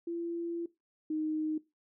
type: tone pair in turn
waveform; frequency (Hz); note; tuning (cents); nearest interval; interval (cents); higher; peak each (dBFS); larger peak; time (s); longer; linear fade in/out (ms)
sine; 339.4 / 310.5; F4 / D#4; -49 / -3; major second; 154; first; -33 / -30; second; 0.07-0.66 / 1.1-1.58; first; 5
effects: noise-tail reverb RT60 0.2 s tail -18 dB re dry